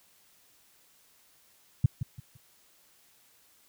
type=tone with echo; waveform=sine; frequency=123.8 Hz; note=B2; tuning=5 cents sharp; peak=-15 dBFS; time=1.84-1.86 s; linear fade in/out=5 ms; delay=170 ms; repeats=3; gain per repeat=-11 dB; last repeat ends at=2.37 s; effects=white hiss -63 dBFS RMS until 3.68 s